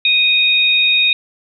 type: tone pair together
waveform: sine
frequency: 2489 / 3729 Hz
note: D#7 / A#7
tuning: 0 / 0 cents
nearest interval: perfect fifth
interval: 700 cents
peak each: -13 dBFS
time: 0.05-1.13 s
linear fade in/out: 2 ms
effects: none